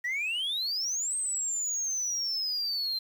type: exponential two-way sweep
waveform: sine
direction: up then down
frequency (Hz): 1888 to 8390 to 4110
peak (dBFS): -26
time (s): 0.04-2.99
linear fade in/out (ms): 10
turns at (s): 1.16
effects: tanh soft clip ceiling -27 dBFS + 9-bit